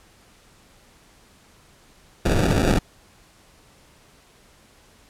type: noise with sample-and-hold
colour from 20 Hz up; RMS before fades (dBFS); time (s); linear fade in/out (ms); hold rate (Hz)
pink; -19; 2.25-2.79; 5; 1050
effects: pink hiss -54 dBFS RMS until 5.09 s + low-pass 11000 Hz 12 dB/octave